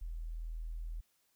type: tone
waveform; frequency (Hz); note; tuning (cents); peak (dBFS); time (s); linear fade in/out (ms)
sine; 40.71; E1; -21; -38; 0.01-1.01; 10
effects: white hiss -75 dBFS RMS until 1.35 s